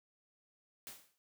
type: noise with exponential decay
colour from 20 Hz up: white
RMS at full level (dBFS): -45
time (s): 0.87-1.18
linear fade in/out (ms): 0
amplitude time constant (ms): 67
effects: high-pass 80 Hz 12 dB/octave